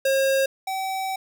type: tone pair in turn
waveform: square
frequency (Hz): 539 / 765.8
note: C#5 / G5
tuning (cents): -49 / -41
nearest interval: tritone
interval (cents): 608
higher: second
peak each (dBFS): -19 / -26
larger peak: first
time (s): 0.05-0.46 / 0.67-1.16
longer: second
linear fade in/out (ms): 5
effects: none